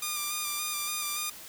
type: tone with vibrato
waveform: 5% pulse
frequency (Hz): 1200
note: D6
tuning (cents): +37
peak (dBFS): -19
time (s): 0.02-1.3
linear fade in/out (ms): 5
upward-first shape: square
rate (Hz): 3.5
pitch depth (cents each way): 22
effects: white hiss -46 dBFS RMS until 1.48 s